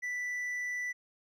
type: tone with hard clipping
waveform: sine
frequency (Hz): 1975.5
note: B6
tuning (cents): 0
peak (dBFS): -34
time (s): 0.02-0.93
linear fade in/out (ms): 20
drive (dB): 3
effects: none